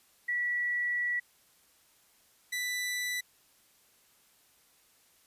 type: tone pair in turn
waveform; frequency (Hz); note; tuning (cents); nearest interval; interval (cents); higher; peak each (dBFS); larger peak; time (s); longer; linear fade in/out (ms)
sine / sawtooth; 1944 / 1980.3; B6 / B6; -28 / +4; unison; 32; second; -28; neither; 0.28-1.2 / 2.52-3.21; first; 10
effects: white hiss -65 dBFS RMS until 5.26 s + resampled to 32000 Hz